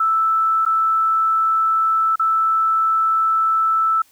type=tone with dropouts; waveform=sine; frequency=1318.5 Hz; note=E6; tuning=in tune; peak=-14 dBFS; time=0-4.02 s; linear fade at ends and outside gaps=5 ms; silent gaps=0.652-0.662 / 2.158-2.195 s; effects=white hiss -55 dBFS RMS until 4.11 s